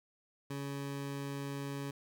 20% pulse tone, 140 Hz, C#3, 18 cents sharp, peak -33 dBFS, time 0.5-1.91 s, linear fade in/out 5 ms, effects none

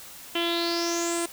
sawtooth tone with low-pass filter sweep, 340 Hz, F4, 46 cents flat, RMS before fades -27 dBFS, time 0.35-1.26 s, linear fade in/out 5 ms, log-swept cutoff 3000 to 9100 Hz, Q 7.3, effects white hiss -44 dBFS RMS until 1.32 s

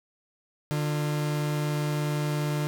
40% pulse tone pair together, 149.1 / 355.4 Hz, D3 / F4, +27 / +30 cents, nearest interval octave + minor third, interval 1503 cents, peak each -25 / -36 dBFS, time 0.71-2.67 s, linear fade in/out 0 ms, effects none

